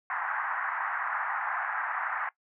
white band-pass noise, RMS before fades -32 dBFS, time 0.1-2.29 s, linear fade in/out 2 ms, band 780 to 1800 Hz, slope 48 dB/octave, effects noise-tail reverb RT60 0.1 s tail -19 dB re dry

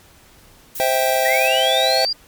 violet noise, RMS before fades -28 dBFS, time 0.75-1.48 s, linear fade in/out 5 ms
square chord, C major, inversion none, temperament just, 523.3 / 654.1 / 784.9 Hz, C5 / E5 / G5, 0 / -14 / +2 cents, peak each -21 dBFS, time 0.8-2.05 s, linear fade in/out 0 ms
sine linear sweep, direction up, 1866 to 4853 Hz, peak -18 dBFS, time 1.25-2.13 s, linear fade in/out 5 ms
effects pink hiss -49 dBFS RMS until 2.27 s + MP3 96 kbps

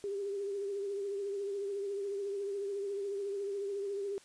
sine tone with vibrato, 399.5 Hz, G4, 33 cents sharp, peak -34 dBFS, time 0.04-4.18 s, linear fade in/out 0 ms, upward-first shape triangle, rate 14 Hz, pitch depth 50 cents each way, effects white hiss -60 dBFS RMS until 4.24 s + resampled to 22050 Hz

